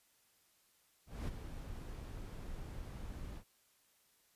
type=noise with ADSR envelope; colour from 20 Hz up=brown; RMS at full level=-38 dBFS; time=1.06-3.44 s; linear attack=220 ms; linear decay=19 ms; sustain=-8 dB; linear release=74 ms; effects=white hiss -72 dBFS RMS until 4.35 s + resampled to 32000 Hz